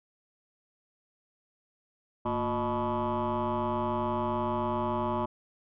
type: tone with frequency modulation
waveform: sine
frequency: 610 Hz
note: D#5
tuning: 34 cents flat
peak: -25 dBFS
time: 2.25-5.26 s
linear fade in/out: 10 ms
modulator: 127 Hz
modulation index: 3.9
effects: tanh soft clip ceiling -25 dBFS